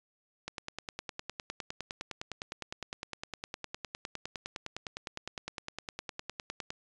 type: click train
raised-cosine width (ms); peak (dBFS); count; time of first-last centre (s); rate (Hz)
0.2; -20; 62; 0.48-6.704; 9.8
effects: resampled to 22050 Hz